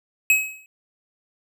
square tone with exponential decay, 2557 Hz, D#7, 47 cents sharp, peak -12 dBFS, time 0.3-0.66 s, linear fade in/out 1 ms, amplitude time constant 78 ms, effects none

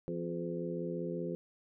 harmonic tone with a mistuned harmonic, 85.4 Hz, F2, 38 cents flat, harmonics 2 / 3 / 4 / 5 / 6, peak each -39 / -44 / -40 / -42 / -42 dBFS, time 0.08-1.35 s, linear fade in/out 0 ms, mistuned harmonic 4, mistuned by +49 cents, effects none

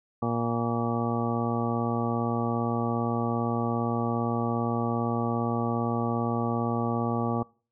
harmonic tone with a mistuned harmonic, 117.5 Hz, A#2, 14 cents sharp, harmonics 1 / 2 / 3 / 4 / 5 / 6 / 7 / 8 / 10, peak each -31 / -29 / -35 / -34 / -38 / -37 / -35 / -43 / -34 dBFS, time 0.22-7.43 s, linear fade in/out 5 ms, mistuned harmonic 10, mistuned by -42 cents, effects noise-tail reverb RT60 0.4 s tail -24 dB re dry

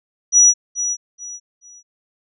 sine tone with echo, 5850 Hz, F#8, 21 cents flat, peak -7 dBFS, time 0.32-0.54 s, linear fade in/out 50 ms, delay 430 ms, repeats 3, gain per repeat -11 dB, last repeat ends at 1.83 s, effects none

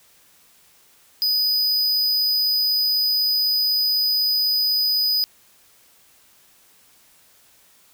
square tone, 4978 Hz, D#8, in tune, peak -18 dBFS, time 1.22-5.24 s, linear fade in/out 0 ms, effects white hiss -55 dBFS RMS until 7.93 s

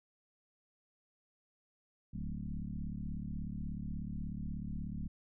sine tone with frequency modulation, 107.7 Hz, A2, 37 cents flat, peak -37 dBFS, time 2.13-5.08 s, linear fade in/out 10 ms, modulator 36.5 Hz, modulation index 3.3, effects none

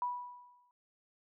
sine tone with exponential decay, 981 Hz, B5, 12 cents flat, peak -30 dBFS, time 0.02-0.71 s, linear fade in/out 1 ms, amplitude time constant 150 ms, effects none

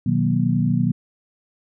sine chord, B major seventh, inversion none, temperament equal with one note detuned, 123.47 / 155.56 / 185 / 238 Hz, B2 / D#3 / F#3 / A#3, 0 / 0 / 0 / +36 cents, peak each -22 dBFS, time 0.06-0.92 s, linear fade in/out 5 ms, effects none

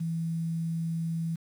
sine tone, 164.81 Hz, E3, in tune, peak -28 dBFS, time 0-1.36 s, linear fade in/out 10 ms, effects 9-bit

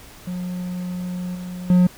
triangle tone with level steps, 180 Hz, F#3, 47 cents flat, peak -23 / -27 / -9 dBFS, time 0.27-1.87 s, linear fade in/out 5 ms, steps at 1.35 / 1.7 s, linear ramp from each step 2 ms, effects pink hiss -44 dBFS RMS until 1.97 s

